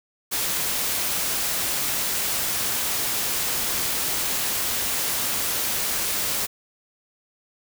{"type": "noise", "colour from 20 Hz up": "white", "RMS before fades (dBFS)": -25, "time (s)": [0.31, 6.47], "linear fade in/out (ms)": 20, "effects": []}